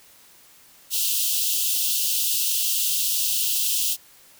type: high-pass noise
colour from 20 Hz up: white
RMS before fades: -23 dBFS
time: 0.9-3.97 s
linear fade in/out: 50 ms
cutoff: 2700 Hz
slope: 96 dB/octave
effects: white hiss -52 dBFS RMS until 4.39 s